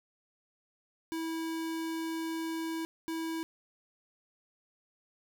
square tone bursts at uneven times, 325.6 Hz, E4, 21 cents flat, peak -34 dBFS, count 2, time 1.12-2.85 / 3.08-3.43 s, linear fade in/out 0 ms, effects none

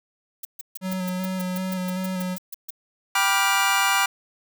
violet noise bursts, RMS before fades -33 dBFS, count 15, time 0.43-2.705 s, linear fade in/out 5 ms, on 21 ms, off 140 ms
square tone with vibrato, 185 Hz, F#3, in tune, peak -26 dBFS, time 0.81-2.38 s, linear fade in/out 50 ms, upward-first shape square, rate 2.6 Hz, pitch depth 19 cents each way
25% pulse chord, G dominant seventh, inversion none, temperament just, 784 / 980 / 1176 / 1411.2 Hz, G5 / B5 / D6 / F6, 0 / -14 / +2 / +18 cents, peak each -21 dBFS, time 3.15-4.06 s, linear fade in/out 5 ms
effects none

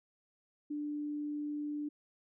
sine tone, 295.4 Hz, D4, 10 cents sharp, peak -35 dBFS, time 0.7-1.89 s, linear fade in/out 10 ms, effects none

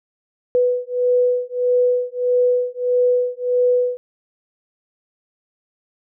sine beating tone pair, 493.9 / 495.5 Hz, B4 / B4, 0 / +6 cents, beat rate 1.6 Hz, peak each -18 dBFS, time 0.55-3.97 s, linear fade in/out 0 ms, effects none

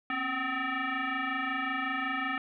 sine tone with frequency modulation, 269.7 Hz, C#4, 47 cents flat, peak -29 dBFS, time 0.1-2.38 s, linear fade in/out 2 ms, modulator 514 Hz, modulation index 4.2, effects none

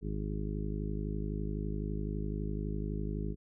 harmonic tone, 51.91 Hz, G#1, in tune, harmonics 1 / 2 / 3 / 4 / 5 / 6 / 7 / 8, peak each -36 / -43 / -39 / -41 / -49 / -44 / -48 / -45 dBFS, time 0.01-3.36 s, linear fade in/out 50 ms, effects none

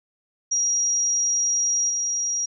sine tone with level steps, 5710 Hz, F8, 37 cents sharp, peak -19 / -22 dBFS, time 0.51-2.46 s, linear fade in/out 10 ms, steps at 1.89 s, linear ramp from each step 10 ms, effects none

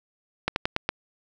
slowing click train, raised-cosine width 0.3 ms, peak -7 dBFS, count 5, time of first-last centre 0.48-0.89 s, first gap 81 ms, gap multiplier 1.16, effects none

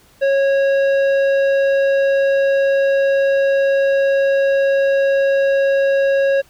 sine tone with tanh clipping, 549 Hz, C#5, 17 cents flat, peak -14 dBFS, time 0.21-6.42 s, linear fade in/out 20 ms, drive 11 dB, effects pink hiss -51 dBFS RMS until 6.49 s

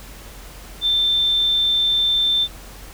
sine tone, 3560 Hz, A7, 20 cents sharp, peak -15 dBFS, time 0.81-2.48 s, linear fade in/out 50 ms, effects added 46 Hz sine -39 dBFS peak until 2.93 s + pink hiss -41 dBFS RMS until 2.93 s

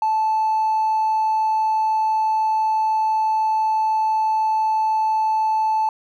sine tone with hard clipping, 874 Hz, A5, 12 cents flat, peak -17 dBFS, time 0.02-5.89 s, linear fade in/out 2 ms, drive 1 dB, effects none

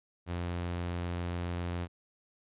sawtooth tone, 87.31 Hz, F2, in tune, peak -29 dBFS, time 0.26-1.88 s, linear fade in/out 50 ms, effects resampled to 8000 Hz

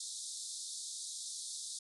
white band-pass noise, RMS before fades -44 dBFS, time 0-1.79 s, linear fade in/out 5 ms, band 3600 to 10000 Hz, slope 96 dB/octave, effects none

